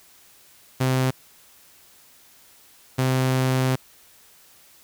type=tone bursts at uneven times; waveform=sawtooth; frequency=130 Hz; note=C3; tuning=11 cents flat; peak=-15 dBFS; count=2; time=0.8-1.11 / 2.98-3.76 s; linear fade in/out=10 ms; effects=white hiss -53 dBFS RMS until 4.83 s